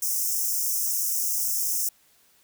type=high-pass noise; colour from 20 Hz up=white; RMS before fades=-26 dBFS; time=0.02-1.89 s; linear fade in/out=5 ms; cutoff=5300 Hz; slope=96 dB/octave; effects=white hiss -61 dBFS RMS until 2.43 s

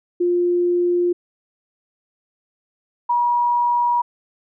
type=tone pair in turn; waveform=sine; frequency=351.8 / 961.1 Hz; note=F4 / B5; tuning=+13 / -47 cents; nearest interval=octave + perfect fourth; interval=1740 cents; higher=second; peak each=-15 dBFS; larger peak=neither; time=0.2-1.13 / 3.09-4.02 s; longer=neither; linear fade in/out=10 ms; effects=none

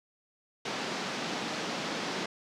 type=band-pass noise; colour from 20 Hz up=pink; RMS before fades=-35 dBFS; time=0.65-2.26 s; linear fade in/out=5 ms; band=180 to 5800 Hz; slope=24 dB/octave; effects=none

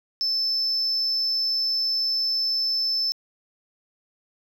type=tone; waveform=triangle; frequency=5274 Hz; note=E8; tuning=in tune; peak=-19 dBFS; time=0.21-3.12 s; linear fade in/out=0 ms; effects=tanh soft clip ceiling -18 dBFS + 9-bit

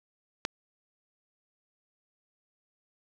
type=click; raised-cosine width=0.2 ms; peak=-11 dBFS; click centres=0.451 s; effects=none

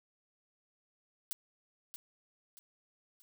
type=noise with echo; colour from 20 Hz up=blue; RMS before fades=-38 dBFS; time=1.31-1.33 s; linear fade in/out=0 ms; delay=630 ms; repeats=3; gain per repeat=-8 dB; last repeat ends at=3.22 s; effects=none

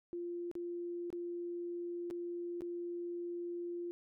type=tone with dropouts; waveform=sine; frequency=347.3 Hz; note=F4; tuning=10 cents flat; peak=-38 dBFS; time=0.13-3.91 s; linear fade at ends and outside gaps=0 ms; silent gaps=0.514-0.553 / 1.103-1.128 / 2.102-2.109 / 2.608-2.619 s; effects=none

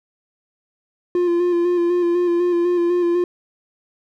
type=tone with vibrato; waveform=triangle; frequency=349.2 Hz; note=F4; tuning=in tune; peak=-13 dBFS; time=1.15-3.24 s; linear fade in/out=2 ms; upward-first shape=square; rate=4 Hz; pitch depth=24 cents each way; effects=none

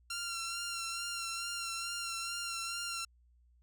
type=tone with vibrato; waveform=10% pulse; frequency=1374 Hz; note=F6; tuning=29 cents flat; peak=-28 dBFS; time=0.1-3.05 s; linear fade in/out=5 ms; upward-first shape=sine; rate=2.3 Hz; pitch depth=28 cents each way; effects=added 60 Hz sine -63 dBFS peak until 3.62 s

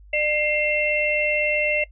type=tone cluster; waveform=sine; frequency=600 / 2109 / 2706 Hz; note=D5 / C7 / E7; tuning=+37 / +13 / +45 cents; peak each=-24 dBFS; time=0.13-1.84 s; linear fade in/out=5 ms; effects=noise-tail reverb RT60 0.1 s tail -19 dB re dry + added 50 Hz sine -44 dBFS peak until 1.91 s

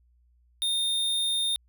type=tone; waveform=square; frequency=3649 Hz; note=A#7; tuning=38 cents flat; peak=-25 dBFS; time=0.62-1.56 s; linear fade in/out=0 ms; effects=added 60 Hz sine -60 dBFS peak until 1.68 s

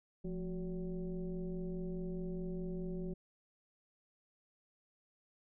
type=tone with frequency modulation; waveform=sine; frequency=174.61 Hz; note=F3; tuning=in tune; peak=-37 dBFS; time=0.24-3.14 s; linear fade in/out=10 ms; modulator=197 Hz; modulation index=1.1; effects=none

